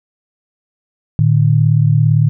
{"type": "tone pair together", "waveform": "sine", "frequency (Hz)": [113.04, 150.8], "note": ["A2", "D3"], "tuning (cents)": [47, 46], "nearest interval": "perfect fourth", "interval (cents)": 499, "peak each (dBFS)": -11, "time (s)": [1.19, 2.29], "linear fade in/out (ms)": 0, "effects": []}